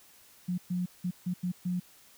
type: tone bursts at uneven times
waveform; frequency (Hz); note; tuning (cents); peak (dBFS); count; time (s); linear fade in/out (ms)
sine; 179.4; F3; +47; -28; 6; 0.48-0.58 / 0.7-0.86 / 1.04-1.11 / 1.26-1.34 / 1.43-1.52 / 1.65-1.8; 10
effects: white hiss -58 dBFS RMS until 2.17 s